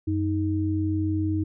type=tone pair together; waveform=sine; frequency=93.6 / 313.8 Hz; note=F#2 / D#4; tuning=+20 / +15 cents; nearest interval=octave + major sixth; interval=2095 cents; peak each=-25 dBFS; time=0.07-1.44 s; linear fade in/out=10 ms; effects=none